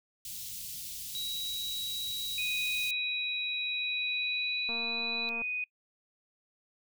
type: band-stop noise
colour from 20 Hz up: white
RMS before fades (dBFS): -41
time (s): 0.25-2.91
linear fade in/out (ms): 2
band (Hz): 180 to 3100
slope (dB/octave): 24
type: tone with pitch glide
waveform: sine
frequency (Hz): 3876 to 3951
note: B7 to B7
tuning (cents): -33 to 0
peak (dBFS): -34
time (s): 1.15-5.29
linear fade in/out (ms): 0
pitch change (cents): +33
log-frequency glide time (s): 3.73-4.95
type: tone with tremolo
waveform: sine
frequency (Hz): 2489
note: D#7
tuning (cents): 0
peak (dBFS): -31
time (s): 2.38-5.64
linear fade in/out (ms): 2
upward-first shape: sine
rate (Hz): 0.68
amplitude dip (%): 25
type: click train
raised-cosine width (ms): 1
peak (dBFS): -31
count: 170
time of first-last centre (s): 4.69-5.418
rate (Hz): 232
effects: noise-tail reverb RT60 0.1 s tail -24 dB re dry